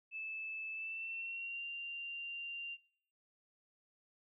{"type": "tone with pitch glide", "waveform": "sine", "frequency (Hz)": [2623, 2779], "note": ["E7", "F7"], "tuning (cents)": [-9, -9], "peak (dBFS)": -40, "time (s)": [0.11, 2.78], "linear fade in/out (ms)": 50, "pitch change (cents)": 100, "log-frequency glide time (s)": [0.72, 1.63], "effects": ["noise-tail reverb RT60 0.6 s tail -25 dB re dry"]}